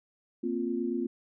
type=chord; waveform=sine; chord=Bb suspended second; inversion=none; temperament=equal; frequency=233.1 / 261.6 / 349.2 Hz; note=Bb3 / C4 / F4; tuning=0 / 0 / 0 cents; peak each=-33 / -33 / -32 dBFS; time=0.43-1.07 s; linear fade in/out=10 ms; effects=none